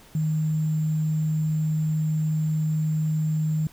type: tone with sample-and-hold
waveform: sine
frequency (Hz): 155.56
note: D#3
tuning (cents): 0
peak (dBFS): -21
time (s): 0.15-3.67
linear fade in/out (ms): 2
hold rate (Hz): 7350
effects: pink hiss -52 dBFS RMS until 3.72 s